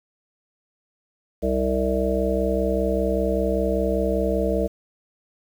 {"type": "harmonic tone", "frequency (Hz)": 65.1, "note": "C2", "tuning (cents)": -8, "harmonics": [1, 3, 5, 7, 9, 10], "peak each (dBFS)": [-26, -27, -28, -25, -26, -29], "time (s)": [1.42, 4.68], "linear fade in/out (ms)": 20, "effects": ["8-bit"]}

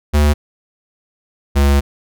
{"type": "tone pair in turn", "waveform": "square", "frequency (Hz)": [74, 70.3], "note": ["D2", "C#2"], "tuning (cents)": [14, 25], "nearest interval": "minor second", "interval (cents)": 89, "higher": "first", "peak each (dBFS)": -10, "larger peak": "neither", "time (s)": [[0.13, 0.34], [1.55, 1.81]], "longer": "second", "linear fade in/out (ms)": 20, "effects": []}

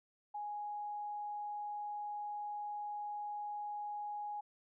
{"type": "tone", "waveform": "sine", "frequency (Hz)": 830.6, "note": "G#5", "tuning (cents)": 0, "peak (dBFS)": -39, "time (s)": [0.34, 4.41], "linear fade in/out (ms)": 10, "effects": []}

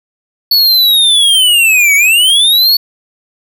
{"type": "linear two-way sweep", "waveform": "square", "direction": "down then up", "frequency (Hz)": [4461, 2217, 4461], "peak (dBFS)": -6, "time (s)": [0.51, 2.77], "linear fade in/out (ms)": 5, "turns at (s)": 1.95, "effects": []}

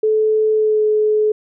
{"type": "tone with pitch glide", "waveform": "sine", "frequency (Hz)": [433.4, 427.2], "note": ["A4", "G#4"], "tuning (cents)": [-26, 49], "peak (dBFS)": -12, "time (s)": [0.03, 1.32], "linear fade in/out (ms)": 5, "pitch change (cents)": -25, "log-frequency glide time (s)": [0.53, 0.85], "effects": []}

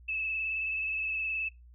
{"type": "tone with vibrato", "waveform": "sine", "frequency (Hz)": 2611, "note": "E7", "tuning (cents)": -17, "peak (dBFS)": -30, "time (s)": [0.08, 1.49], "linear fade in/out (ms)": 10, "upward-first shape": "triangle", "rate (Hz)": 19, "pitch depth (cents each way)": 38, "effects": ["noise-tail reverb RT60 0.2 s tail -22 dB re dry", "added 60 Hz sine -51 dBFS peak until 1.74 s"]}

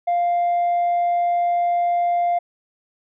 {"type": "tone with tanh clipping", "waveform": "triangle", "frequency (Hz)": 698.5, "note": "F5", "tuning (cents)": 0, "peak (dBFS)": -17, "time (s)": [0.07, 2.39], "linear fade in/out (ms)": 10, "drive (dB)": 6, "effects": []}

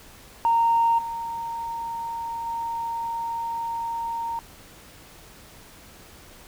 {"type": "tone with level steps", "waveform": "sine", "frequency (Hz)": 924, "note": "A#5", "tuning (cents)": -16, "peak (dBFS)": [-16, -28, -26], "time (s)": [0.45, 4.39], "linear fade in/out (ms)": 0, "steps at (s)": [0.98, 2.46], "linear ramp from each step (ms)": 10, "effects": ["tanh soft clip ceiling -12 dBFS", "pink hiss -48 dBFS RMS until 6.47 s"]}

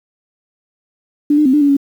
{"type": "tone with pitch steps", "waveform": "sine", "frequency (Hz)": [292.9, 301.9, 260.1, 297.5, 285, 279.4], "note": ["D4", "D4", "C4", "D4", "C#4", "C#4"], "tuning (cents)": [-5, 48, -10, 22, 48, 14], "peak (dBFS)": -8, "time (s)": [1.3, 1.768], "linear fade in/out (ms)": 5, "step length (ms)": 78, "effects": ["7-bit"]}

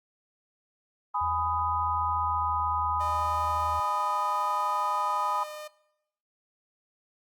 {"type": "chord", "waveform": "sine", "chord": "G# minor", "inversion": "none", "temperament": "just", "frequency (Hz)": [830.6, 996.7, 1245.9], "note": ["G#5", "B5", "D#6"], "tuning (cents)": [0, 16, 2], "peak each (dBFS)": [-32, -29, -30], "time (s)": [1.14, 5.44], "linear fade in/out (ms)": 10}
{"type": "tone with pitch glide", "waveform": "sine", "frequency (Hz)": [82.3, 79.96], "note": ["E2", "D#2"], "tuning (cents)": [-2, 48], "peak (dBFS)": -36, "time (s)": [1.21, 3.8], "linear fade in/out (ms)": 5, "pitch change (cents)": -50, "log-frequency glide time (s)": [2.15, 2.54]}
{"type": "tone", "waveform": "sawtooth", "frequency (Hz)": 607, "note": "D#5", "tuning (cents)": -43, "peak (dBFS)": -35, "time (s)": [3, 5.68], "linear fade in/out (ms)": 10}
{"effects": ["noise-tail reverb RT60 0.8 s tail -19 dB re dry", "Opus 32 kbps"]}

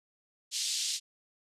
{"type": "band-pass noise", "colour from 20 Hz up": "pink", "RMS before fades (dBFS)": -33, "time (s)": [0.51, 1], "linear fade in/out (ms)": 50, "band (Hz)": [3500, 8000], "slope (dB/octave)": 24, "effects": ["resampled to 32000 Hz"]}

